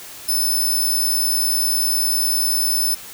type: tone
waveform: 5% pulse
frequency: 5270 Hz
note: E8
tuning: 1 cent flat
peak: -11 dBFS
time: 0.28-2.95 s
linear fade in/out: 10 ms
effects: white hiss -37 dBFS RMS until 3.13 s